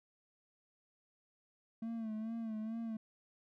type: tone with vibrato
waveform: triangle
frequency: 222.8 Hz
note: A3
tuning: 22 cents sharp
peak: -36 dBFS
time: 1.82-2.97 s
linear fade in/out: 5 ms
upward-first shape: sine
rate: 2.3 Hz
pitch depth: 58 cents each way
effects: none